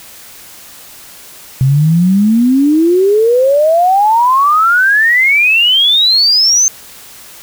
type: exponential sweep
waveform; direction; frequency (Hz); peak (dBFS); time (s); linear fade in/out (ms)
sine; up; 128.8 to 6350; -6; 1.61-6.68; 0
effects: white hiss -35 dBFS RMS until 7.42 s